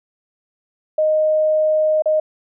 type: tone with dropouts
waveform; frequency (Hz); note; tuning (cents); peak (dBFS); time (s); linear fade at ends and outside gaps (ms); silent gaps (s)
sine; 620; D#5; -6; -13; 0.98-2.2; 5; 2.022-2.057
effects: none